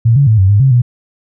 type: tone with pitch steps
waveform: sine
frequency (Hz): 115 / 140.9 / 109.8 / 95.1 / 102.2 / 134.2 / 122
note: A#2 / C#3 / A2 / F#2 / G#2 / C3 / B2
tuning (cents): -23 / +29 / -3 / +48 / -27 / +44 / -21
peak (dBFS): -5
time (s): 0.05-0.82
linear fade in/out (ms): 10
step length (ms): 110
effects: none